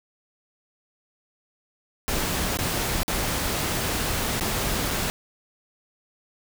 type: noise with dropouts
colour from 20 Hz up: pink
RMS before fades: -26 dBFS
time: 2.08-5.1 s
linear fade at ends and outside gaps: 0 ms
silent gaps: 2.572-2.588 / 3.032-3.08 / 4.398-4.409 / 4.905-4.909 s
effects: none